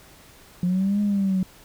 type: linear two-way sweep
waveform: sine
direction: up then down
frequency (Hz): 175.5 to 207.7 to 184.4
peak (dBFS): -18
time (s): 0.63-1.43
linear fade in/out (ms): 2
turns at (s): 1.01
effects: tanh soft clip ceiling -15 dBFS + pink hiss -50 dBFS RMS until 1.64 s